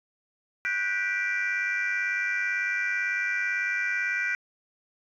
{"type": "chord", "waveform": "sine", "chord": "G major seventh", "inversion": "third", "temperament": "just", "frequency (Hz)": [1470, 1568, 1960, 2352], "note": ["F#6", "G6", "B6", "D7"], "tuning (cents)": [-12, 0, -14, 2], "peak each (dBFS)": [-30, -31, -29, -29], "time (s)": [0.65, 4.35], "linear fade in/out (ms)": 0, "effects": ["tanh soft clip ceiling -19 dBFS"]}